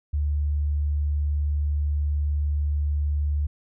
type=tone; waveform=sine; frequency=73.42 Hz; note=D2; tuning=in tune; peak=-21 dBFS; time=0.13-3.47 s; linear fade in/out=10 ms; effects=none